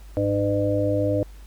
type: harmonic tone with a mistuned harmonic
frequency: 100.8 Hz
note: G2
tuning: 49 cents sharp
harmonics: 1 / 3 / 5 / 6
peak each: -25 / -25 / -25 / -25 dBFS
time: 0.17-1.23 s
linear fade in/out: 0 ms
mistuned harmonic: 1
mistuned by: +62 cents
effects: added 50 Hz sine -40 dBFS peak until 1.46 s + pink hiss -54 dBFS RMS until 1.46 s